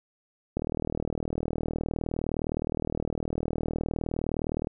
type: click train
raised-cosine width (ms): 2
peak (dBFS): -16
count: 163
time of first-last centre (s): 0.57-4.671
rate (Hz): 39.5
effects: none